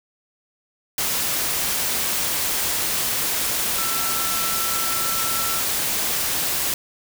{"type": "tone in noise", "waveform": "sine", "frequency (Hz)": 1337, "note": "E6", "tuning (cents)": 24, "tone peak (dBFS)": -29, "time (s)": [3.78, 5.6], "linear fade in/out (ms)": 2, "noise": "white", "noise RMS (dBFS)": -23, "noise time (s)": [0.98, 6.74], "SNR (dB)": -9, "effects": []}